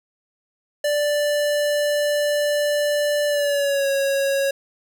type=tone with pitch glide; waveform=square; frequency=587.3 to 551.1 Hz; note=D5 to C#5; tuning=0 to -10 cents; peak=-19 dBFS; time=0.84-4.51 s; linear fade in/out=5 ms; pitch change=-110 cents; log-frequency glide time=3.27-3.88 s; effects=none